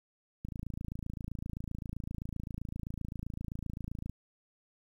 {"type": "click train", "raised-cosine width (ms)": 5, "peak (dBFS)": -26, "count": 102, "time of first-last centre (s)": [0.45, 4.096], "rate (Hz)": 27.7, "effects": ["10-bit"]}